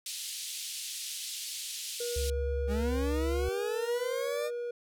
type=band-pass noise; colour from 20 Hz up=pink; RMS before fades=-39 dBFS; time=0.06-2.3 s; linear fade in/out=2 ms; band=3100 to 12000 Hz; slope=24 dB/octave
type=tone; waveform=triangle; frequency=479.6 Hz; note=A#4; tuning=49 cents sharp; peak=-31 dBFS; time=2-4.71 s; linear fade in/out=5 ms
type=tone with vibrato; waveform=sine; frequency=69.6 Hz; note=C#2; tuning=8 cents sharp; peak=-30 dBFS; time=2.16-3.49 s; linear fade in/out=5 ms; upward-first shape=triangle; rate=9.4 Hz; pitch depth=23 cents each way
type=linear sweep; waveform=40% pulse; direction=up; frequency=196 to 610 Hz; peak=-32 dBFS; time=2.67-4.51 s; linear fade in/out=50 ms
effects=none